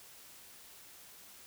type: silence
effects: white hiss -55 dBFS RMS until 1.46 s